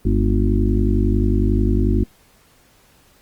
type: harmonic tone with a mistuned harmonic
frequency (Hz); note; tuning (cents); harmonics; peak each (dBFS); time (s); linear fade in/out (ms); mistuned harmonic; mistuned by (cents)
51.1; G#1; -27; 1 / 2 / 4 / 5 / 6 / 7; -17 / -20 / -23 / -24 / -25 / -25; 0.05-2.04; 5; 4; +68
effects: pink hiss -54 dBFS RMS until 3.21 s + Opus 32 kbps